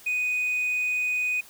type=tone; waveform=sine; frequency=2489 Hz; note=D#7; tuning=in tune; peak=-21 dBFS; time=0.06-1.41 s; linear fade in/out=10 ms; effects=tanh soft clip ceiling -22 dBFS + white hiss -50 dBFS RMS until 1.49 s